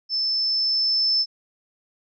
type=tone with level ramp; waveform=sine; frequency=5274 Hz; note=E8; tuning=in tune; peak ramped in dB=-21 to -17 dBFS; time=0.09-1.26 s; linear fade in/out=50 ms; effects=none